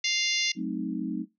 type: harmonic tone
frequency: 698.5 Hz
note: F5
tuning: in tune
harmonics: 3 / 4 / 5 / 6 / 7 / 8 / 9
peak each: -30 / -31 / -32 / -33 / -33 / -34 / -35 dBFS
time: 0.04-0.52 s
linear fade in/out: 5 ms
type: chord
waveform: sine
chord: F# diminished seventh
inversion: none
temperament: equal with one note detuned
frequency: 185 / 216.8 / 261.6 / 311.1 Hz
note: F#3 / A3 / C4 / Eb4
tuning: 0 / -25 / 0 / 0 cents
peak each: -34 dBFS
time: 0.55-1.26 s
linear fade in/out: 50 ms
effects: noise-tail reverb RT60 0.2 s tail -20 dB re dry